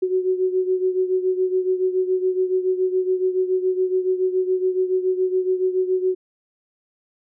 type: beating tone pair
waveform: sine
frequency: 369.8 / 376.9 Hz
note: F#4 / F#4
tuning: -1 / +32 cents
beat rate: 7.1 Hz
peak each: -19 / -24 dBFS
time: 0.02-6.15 s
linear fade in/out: 10 ms
effects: none